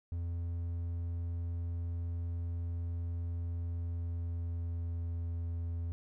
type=tone with pitch glide; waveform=triangle; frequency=85.3 to 84.56 Hz; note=F2 to E2; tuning=-40 to +45 cents; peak=-32 dBFS; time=0.12-5.92 s; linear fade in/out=0 ms; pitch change=-15 cents; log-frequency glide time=3.67-5.31 s; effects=none